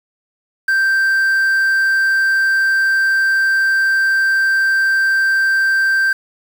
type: tone with quantisation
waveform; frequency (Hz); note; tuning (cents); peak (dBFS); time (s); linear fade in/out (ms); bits
triangle; 1568; G6; 0; -10; 0.68-6.13; 5; 6
effects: none